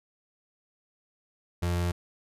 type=tone; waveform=35% pulse; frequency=87.31 Hz; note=F2; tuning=in tune; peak=-24 dBFS; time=1.62-1.92 s; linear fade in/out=10 ms; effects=resampled to 32000 Hz